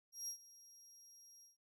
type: tone with ADSR envelope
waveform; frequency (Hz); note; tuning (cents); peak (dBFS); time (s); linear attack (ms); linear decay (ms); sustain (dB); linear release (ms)
35% pulse; 5630; F8; +13; -38; 0.12-1.57; 160; 92; -19; 140
effects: none